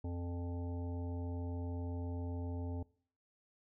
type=harmonic tone with a mistuned harmonic; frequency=87.31 Hz; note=F2; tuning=in tune; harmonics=1 / 3 / 5 / 7 / 9 / 10; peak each=-38 / -44 / -50 / -54 / -57 / -58 dBFS; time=0.04-2.83 s; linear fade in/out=5 ms; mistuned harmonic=7; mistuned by=-23 cents; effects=noise-tail reverb RT60 0.5 s tail -22 dB re dry